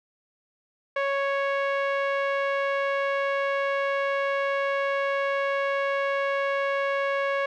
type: tone with low-pass filter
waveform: sawtooth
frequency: 554.4 Hz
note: C#5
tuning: in tune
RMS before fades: -26 dBFS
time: 0.96-7.46 s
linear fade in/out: 5 ms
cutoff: 2100 Hz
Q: 1.6
effects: none